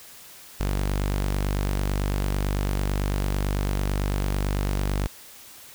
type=tone; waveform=sawtooth; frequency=49 Hz; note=G1; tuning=in tune; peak=-19 dBFS; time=0.6-5.07 s; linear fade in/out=0 ms; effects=white hiss -46 dBFS RMS until 5.74 s